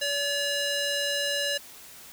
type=tone with band-pass filter; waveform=square; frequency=571 Hz; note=D5; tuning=49 cents flat; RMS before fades=-28 dBFS; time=0.01-1.58 s; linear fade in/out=10 ms; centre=4000 Hz; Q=0.8; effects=white hiss -47 dBFS RMS until 2.12 s